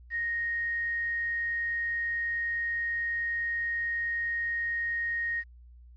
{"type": "tone with quantisation", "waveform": "sine", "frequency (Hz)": 1864.7, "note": "A#6", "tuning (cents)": 0, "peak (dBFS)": -28, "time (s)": [0.1, 5.44], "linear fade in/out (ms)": 50, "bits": 9, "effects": ["added 60 Hz sine -49 dBFS peak until 5.96 s", "resampled to 11025 Hz"]}